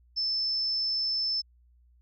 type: tone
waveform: sine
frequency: 5274 Hz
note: E8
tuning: in tune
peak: -26 dBFS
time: 0.16-1.42 s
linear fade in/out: 20 ms
effects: added 60 Hz sine -58 dBFS peak until 2.01 s